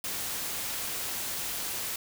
white noise, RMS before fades -34 dBFS, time 0.04-1.96 s, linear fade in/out 2 ms, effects none

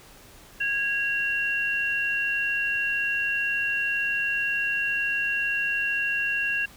sine tone pair together, 1647.8 / 2749 Hz, G#6 / F7, -14 / -28 cents, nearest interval major sixth, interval 886 cents, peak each -26 dBFS, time 0.6-6.66 s, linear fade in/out 10 ms, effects pink hiss -50 dBFS RMS until 6.76 s

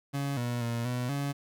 30% pulse tone with pitch steps, 140.3 / 120.8 / 117.5 / 123.7 / 141.3 Hz, C#3 / B2 / A#2 / B2 / C#3, +21 / -38 / +14 / +3 / +34 cents, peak -27 dBFS, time 0.13-1.33 s, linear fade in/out 20 ms, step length 240 ms, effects none

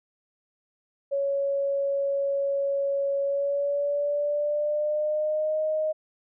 sine tone with pitch glide, 557 to 621.6 Hz, C#5 to D#5, +8 to -2 cents, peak -23 dBFS, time 1.11-5.93 s, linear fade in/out 20 ms, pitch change +190 cents, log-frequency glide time 3.22-5.6 s, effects none

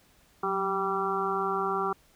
harmonic tone with a mistuned harmonic, 194.5 Hz, G3, 13 cents flat, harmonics 1 / 2 / 4 / 5 / 6 / 7, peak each -39 / -31 / -33 / -37 / -31 / -34 dBFS, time 0.43-1.93 s, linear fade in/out 5 ms, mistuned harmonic 1, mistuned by -89 cents, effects pink hiss -62 dBFS RMS until 2.15 s

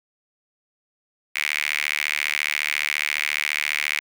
sawtooth tone with high-pass filter, 74.5 Hz, D2, 25 cents sharp, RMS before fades -25 dBFS, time 1.35-4 s, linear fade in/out 10 ms, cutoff 2200 Hz, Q 5.3, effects none

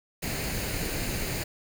pink noise with comb filter, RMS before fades -31 dBFS, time 0.22-1.44 s, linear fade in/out 10 ms, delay 0.44 ms, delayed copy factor +0.5, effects none

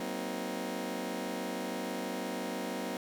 20% pulse chord, C half-diminished seventh, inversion second, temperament just, 188.37 / 235.5 / 261.6 / 314 Hz, Gb3 / Bb3 / C4 / Eb4, +31 / +18 / 0 / +16 cents, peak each -36 / -35 / -35 / -37 dBFS, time 0-2.97 s, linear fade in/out 2 ms, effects none

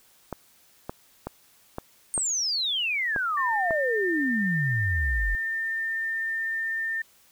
clicks, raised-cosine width 1 ms, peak -17 dBFS, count 7, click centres 0.327 / 0.895 / 1.27 / 1.784 / 2.178 / 3.162 / 3.708 s
sine exponential sweep, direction down, 8870 to 43.65 Hz, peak -24 dBFS, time 2.14-5.35 s, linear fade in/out 0 ms
sine tone, 1804 Hz, A6, 43 cents sharp, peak -26 dBFS, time 3.37-7.02 s, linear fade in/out 5 ms
effects white hiss -59 dBFS RMS until 7.31 s

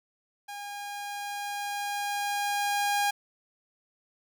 sawtooth tone with level ramp, 814 Hz, G#5, 35 cents flat, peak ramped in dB -34 to -20 dBFS, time 0.48-3.11 s, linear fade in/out 10 ms, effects none

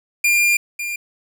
45% pulse tone pair in turn, 2401 / 2401 Hz, D7 / D7, +38 / +38 cents, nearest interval unison, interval 0 cents, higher neither, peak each -13 / -23 dBFS, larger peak first, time 0.24-0.57 / 0.79-0.96 s, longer first, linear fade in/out 5 ms, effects none

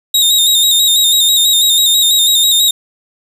sawtooth tone with vibrato, 3729 Hz, A#7, in tune, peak -5 dBFS, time 0.14-2.71 s, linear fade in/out 5 ms, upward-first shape square, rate 6.1 Hz, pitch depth 41 cents each way, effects none

